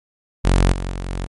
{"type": "tone with level steps", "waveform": "sawtooth", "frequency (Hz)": 45.53, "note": "F#1", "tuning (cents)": -27, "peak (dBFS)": [-8, -19, -21, -19], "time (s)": [0.44, 1.27], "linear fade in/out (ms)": 20, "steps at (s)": [0.72, 0.91, 1.09], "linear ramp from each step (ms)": 10, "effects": ["MP3 48 kbps"]}